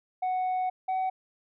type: tone pair in turn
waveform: sine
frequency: 740 / 752.5 Hz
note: F#5 / F#5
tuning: 0 / +29 cents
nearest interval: unison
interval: 29 cents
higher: second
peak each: -23 dBFS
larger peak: neither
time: 0.22-0.7 / 0.88-1.1 s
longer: first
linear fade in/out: 10 ms
effects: tanh soft clip ceiling -25 dBFS